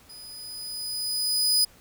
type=tone with level ramp; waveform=sawtooth; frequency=4978 Hz; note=D#8; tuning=in tune; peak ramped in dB=-40 to -15 dBFS; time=0.09-1.65 s; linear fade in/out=10 ms; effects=pink hiss -55 dBFS RMS until 1.8 s